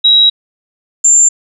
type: tone pair in turn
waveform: sine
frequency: 3853 / 7273 Hz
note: B7 / A#8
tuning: -44 / -44 cents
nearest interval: major seventh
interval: 1100 cents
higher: second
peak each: -4 dBFS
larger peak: neither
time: 0.04-0.3 / 1.04-1.29 s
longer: first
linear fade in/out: 10 ms
effects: none